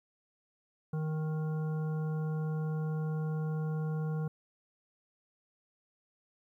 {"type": "harmonic tone", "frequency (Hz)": 155.9, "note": "D#3", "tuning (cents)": 4, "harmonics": [1, 3, 5, 7, 9], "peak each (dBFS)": [-31, -43, -50, -53, -53], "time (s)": [0.93, 4.28], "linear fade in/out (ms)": 5, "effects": ["12-bit"]}